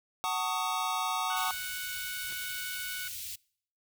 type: chord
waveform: square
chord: D# half-diminished seventh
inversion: first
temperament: just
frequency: 746.7 / 896 / 1120.1 / 1244.5 Hz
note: F#5 / A5 / C#6 / D#6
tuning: +16 / +31 / +18 / 0 cents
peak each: -36 dBFS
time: 0.24-1.51 s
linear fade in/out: 0 ms
type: harmonic tone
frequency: 740 Hz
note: F#5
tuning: in tune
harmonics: 2 / 3 / 4 / 5 / 6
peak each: -40 / -44 / -46 / -48 / -50 dBFS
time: 1.3-3.08 s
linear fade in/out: 2 ms
type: band-stop noise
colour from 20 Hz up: white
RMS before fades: -40 dBFS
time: 1.36-3.36 s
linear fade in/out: 10 ms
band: 110 to 2500 Hz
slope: 24 dB/octave
type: noise with exponential growth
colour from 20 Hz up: pink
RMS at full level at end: -45 dBFS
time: 2.22-2.33 s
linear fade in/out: 2 ms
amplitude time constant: 22 ms
effects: noise-tail reverb RT60 0.6 s tail -25 dB re dry